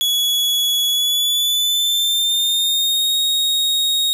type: tone with pitch glide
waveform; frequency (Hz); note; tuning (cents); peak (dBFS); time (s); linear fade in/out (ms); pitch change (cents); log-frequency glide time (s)
40% pulse; 3380 to 3750; G#7 to A#7; +30 to +10; -14; 0.01-4.13; 0; +180; 0.89-3.16
effects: none